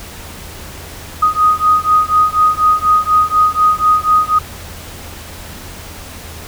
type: beating tone pair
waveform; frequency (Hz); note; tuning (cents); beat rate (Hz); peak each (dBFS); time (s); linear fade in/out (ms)
sine; 1244.5 / 1248.6; D#6 / D#6; 0 / +6; 4.1; -12; 1.22-4.39; 10
effects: added 82 Hz sine -35 dBFS peak until 6.47 s + pink hiss -32 dBFS RMS until 6.47 s